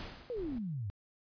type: noise with exponential decay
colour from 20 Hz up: pink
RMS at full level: -42 dBFS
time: 0-0.74 s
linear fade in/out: 0 ms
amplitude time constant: 160 ms
type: exponential sweep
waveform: sine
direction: down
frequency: 512 to 92.5 Hz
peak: -35 dBFS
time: 0.3-0.9 s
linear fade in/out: 0 ms
type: noise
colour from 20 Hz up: brown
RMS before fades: -46 dBFS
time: 0.36-0.59 s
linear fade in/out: 10 ms
effects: resampled to 11025 Hz